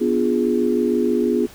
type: chord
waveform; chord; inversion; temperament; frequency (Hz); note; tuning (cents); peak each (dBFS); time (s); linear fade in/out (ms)
sine; B diminished seventh; none; equal; 246.9 / 293.7 / 349.2 / 415.3; B3 / D4 / F4 / Ab4; 0 / 0 / 0 / 0; -20 / -26 / -21 / -21; 0-1.47; 20
effects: pink hiss -44 dBFS RMS until 1.54 s